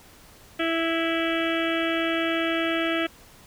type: harmonic tone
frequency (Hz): 329.6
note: E4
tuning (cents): 0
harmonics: 1 / 2 / 4 / 5 / 6 / 7 / 8 / 9 / 10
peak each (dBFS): -26 / -29 / -32 / -33 / -34 / -34 / -35 / -36 / -36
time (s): 0.59-3.07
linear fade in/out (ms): 10
effects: pink hiss -51 dBFS RMS until 3.46 s